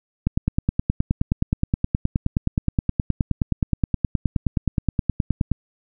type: click train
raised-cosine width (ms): 5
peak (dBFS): -6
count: 51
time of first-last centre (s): 0.27-5.517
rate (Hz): 9.53
effects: none